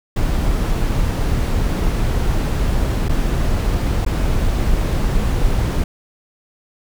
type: noise with dropouts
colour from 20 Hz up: brown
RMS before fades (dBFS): -17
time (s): 0.16-5.84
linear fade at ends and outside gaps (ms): 5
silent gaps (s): 3.085-3.092 / 4.05-4.062
effects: none